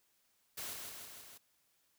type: noise with echo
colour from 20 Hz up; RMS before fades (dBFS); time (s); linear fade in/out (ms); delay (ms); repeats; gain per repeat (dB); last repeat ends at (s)
white; -43; 0.57-0.74; 10; 160; 4; -3; 1.38
effects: white hiss -75 dBFS RMS until 1.98 s